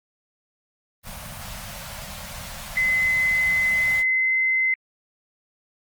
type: band-stop noise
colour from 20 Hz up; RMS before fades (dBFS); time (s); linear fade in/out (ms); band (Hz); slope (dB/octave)
pink; -36; 1.03-4.04; 50; 230 to 530; 96
type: tone with pitch glide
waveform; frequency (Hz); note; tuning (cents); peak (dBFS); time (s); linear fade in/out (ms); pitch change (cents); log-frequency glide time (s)
sine; 2039 to 2058; C7 to C7; -45 to -29; -18; 2.77-4.74; 2; +16; 3.82-4.35
effects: Opus 24 kbps